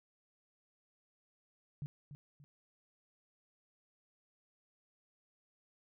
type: tone with echo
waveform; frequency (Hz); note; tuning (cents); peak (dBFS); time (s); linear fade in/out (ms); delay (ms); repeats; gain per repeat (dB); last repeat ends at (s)
sine; 143.7; D3; -37; -38; 1.82-1.86; 0; 290; 2; -9; 2.44
effects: none